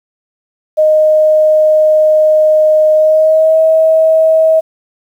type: tone with pitch glide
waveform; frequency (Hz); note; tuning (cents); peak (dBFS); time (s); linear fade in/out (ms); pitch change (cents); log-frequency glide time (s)
sine; 619 to 639.4; D#5 to D#5; -9 to +47; -5; 0.77-4.61; 20; +56; 2.94-3.59
effects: 7-bit